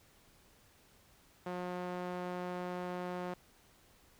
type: tone with band-pass filter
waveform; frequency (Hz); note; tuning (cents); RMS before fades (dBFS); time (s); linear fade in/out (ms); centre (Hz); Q
sawtooth; 179.4; F3; +47; -40; 1.46-3.34; 5; 700; 0.69
effects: pink hiss -65 dBFS RMS until 4.19 s